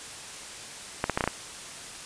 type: clicks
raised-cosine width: 0.5 ms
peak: -9 dBFS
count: 6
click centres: 1.041 / 1.097 / 1.175 / 1.208 / 1.24 / 1.276 s
effects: white hiss -41 dBFS RMS until 2.05 s + resampled to 22050 Hz